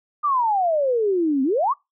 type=exponential two-way sweep; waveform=sine; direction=down then up; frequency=1221 to 256.7 to 1221 Hz; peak=-17 dBFS; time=0.23-1.74 s; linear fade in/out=20 ms; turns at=1.43 s; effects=noise-tail reverb RT60 0.2 s tail -24 dB re dry